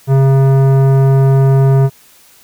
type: tone with tanh clipping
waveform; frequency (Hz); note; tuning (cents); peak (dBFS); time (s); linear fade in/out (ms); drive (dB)
sine; 135.2; C#3; -43; -8; 0.07-1.9; 50; 15
effects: white hiss -45 dBFS RMS until 2.43 s